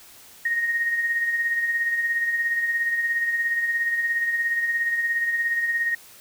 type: tone with tremolo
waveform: sine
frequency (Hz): 1864.7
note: A#6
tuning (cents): 0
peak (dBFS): -19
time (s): 0.45-5.95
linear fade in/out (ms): 5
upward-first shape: sine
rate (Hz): 17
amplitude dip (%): 45
effects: white hiss -48 dBFS RMS until 6.2 s